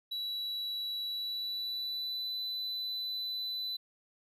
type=tone with pitch glide; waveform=triangle; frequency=3923 to 3998 Hz; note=B7 to B7; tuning=-12 to +20 cents; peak=-33 dBFS; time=0.11-3.77 s; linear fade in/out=10 ms; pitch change=+32 cents; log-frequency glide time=1.04-2.34 s; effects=none